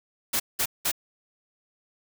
white noise bursts, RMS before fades -25 dBFS, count 3, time 0.33-0.917 s, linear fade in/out 10 ms, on 69 ms, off 190 ms, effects none

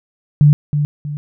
sine tone with echo, 147.2 Hz, D3, 4 cents sharp, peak -5 dBFS, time 0.41-0.53 s, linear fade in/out 0 ms, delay 320 ms, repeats 2, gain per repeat -8 dB, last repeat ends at 1.17 s, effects none

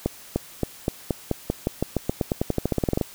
accelerating click train, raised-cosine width 2 ms, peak -8 dBFS, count 24, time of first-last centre 0.06-3.012 s, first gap 300 ms, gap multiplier 0.91, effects white hiss -45 dBFS RMS until 3.14 s

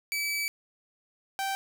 sawtooth tone pair in turn, 2299 / 779.3 Hz, D7 / G5, -37 / -10 cents, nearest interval octave + perfect fifth, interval 1873 cents, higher first, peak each -25 dBFS, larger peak neither, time 0.12-0.48 / 1.39-1.55 s, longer first, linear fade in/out 0 ms, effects none

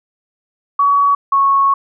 sine tone pair in turn, 1130 / 1102.9 Hz, C#6 / C#6, +33 / -9 cents, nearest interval unison, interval 42 cents, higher first, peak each -9 dBFS, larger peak neither, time 0.79-1.15 / 1.32-1.74 s, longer second, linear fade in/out 5 ms, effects none

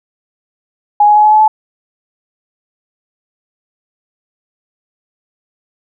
sine tone with pitch steps, 830.6 / 837.3 / 844.1 / 851 / 857.9 / 864.9 Hz, G#5 / G#5 / G#5 / G#5 / A5 / A5, 0 / +14 / +28 / +42 / -44 / -30 cents, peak -4 dBFS, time 1-1.48 s, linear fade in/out 5 ms, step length 80 ms, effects none

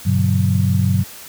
sine chord, G major seventh, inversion none, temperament equal with one note detuned, 98 / 123.47 / 143.48 / 185 Hz, G2 / B2 / D3 / F#3, 0 / 0 / -40 / 0 cents, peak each -16 / -20 / -22 / -19 dBFS, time 0.05-1.04 s, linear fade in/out 20 ms, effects white hiss -37 dBFS RMS until 1.28 s

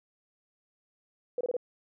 sine tone bursts, 493.3 Hz, B4, 2 cents flat, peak -27 dBFS, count 4, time 1.38-1.567 s, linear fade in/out 2 ms, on 28 ms, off 25 ms, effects none

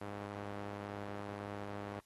sawtooth tone with band-pass filter, 101.8 Hz, G#2, 34 cents flat, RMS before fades -45 dBFS, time 0.01-2 s, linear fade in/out 5 ms, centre 710 Hz, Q 0.59, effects white hiss -72 dBFS RMS until 2.05 s + AAC 32 kbps

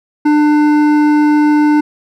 triangle tone with hard clipping, 298.8 Hz, D4, 30 cents sharp, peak -9 dBFS, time 0.25-1.81 s, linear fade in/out 10 ms, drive 15 dB, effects none

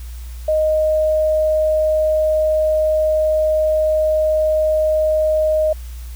sine tone, 621 Hz, D#5, 3 cents flat, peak -13 dBFS, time 0.48-5.73 s, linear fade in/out 5 ms, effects added 60 Hz sine -28 dBFS peak until 6.15 s + white hiss -45 dBFS RMS until 6.15 s

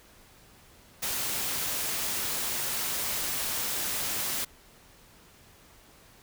white noise, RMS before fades -31 dBFS, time 1.02-4.45 s, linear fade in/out 10 ms, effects pink hiss -56 dBFS RMS until 6.22 s

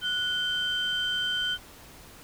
sine tone pair together, 1468 / 3111 Hz, F#6 / G7, -14 / -14 cents, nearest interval octave + minor second, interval 1300 cents, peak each -29 / -26 dBFS, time 0.01-1.58 s, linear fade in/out 50 ms, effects tanh soft clip ceiling -21 dBFS + pink hiss -49 dBFS RMS until 2.23 s

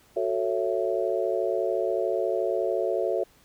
sine chord, F# minor seventh, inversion none, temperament just, 370 / 444 / 555 / 666 Hz, F#4 / A4 / C#5 / E5, 0 / +16 / +2 / +18 cents, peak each -29 dBFS, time 0.16-3.24 s, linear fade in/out 10 ms, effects pink hiss -59 dBFS RMS until 3.44 s

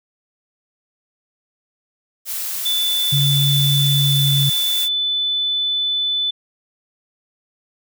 blue noise, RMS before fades -25 dBFS, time 2.25-4.89 s, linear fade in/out 50 ms
sine tone, 3500 Hz, A7, 10 cents flat, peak -17 dBFS, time 2.65-6.31 s, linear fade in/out 10 ms
sine tone with pitch glide, 140.4 to 138.47 Hz, C#3 to C#3, +22 to -2 cents, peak -15 dBFS, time 3.12-4.5 s, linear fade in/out 10 ms, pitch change -24 cents, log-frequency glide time 3.93-4.38 s
effects none

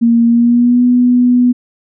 sine tone with pitch glide, 233.1 to 246.4 Hz, A#3 to B3, 0 to -4 cents, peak -6 dBFS, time 0.01-1.53 s, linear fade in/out 20 ms, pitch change +96 cents, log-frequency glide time 0.26-0.84 s, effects none

